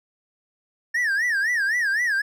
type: tone with vibrato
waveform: triangle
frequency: 1761 Hz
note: A6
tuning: 1 cent sharp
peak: -18 dBFS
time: 0.94-2.22 s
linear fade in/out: 10 ms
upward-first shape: sine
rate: 3.9 Hz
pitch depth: 200 cents each way
effects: none